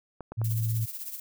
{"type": "clicks", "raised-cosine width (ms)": 1, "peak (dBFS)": -24, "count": 3, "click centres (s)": [0.207, 0.32, 0.416]}
{"type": "tone", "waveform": "sine", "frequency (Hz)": 112.5, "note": "A2", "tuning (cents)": 39, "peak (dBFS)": -25, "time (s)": [0.37, 0.86], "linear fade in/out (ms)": 20}
{"type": "noise with tremolo", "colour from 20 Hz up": "violet", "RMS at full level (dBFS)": -35, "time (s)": [0.44, 1.2], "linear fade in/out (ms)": 5, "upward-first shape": "triangle", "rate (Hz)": 16, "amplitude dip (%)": 70}
{"effects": []}